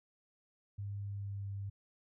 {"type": "tone with pitch glide", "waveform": "sine", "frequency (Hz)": [100.8, 99.3], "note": ["G2", "G2"], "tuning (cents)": [49, 23], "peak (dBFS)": -38, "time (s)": [0.78, 1.7], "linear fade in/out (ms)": 10, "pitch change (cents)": -26, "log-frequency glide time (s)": [1.03, 1.51], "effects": []}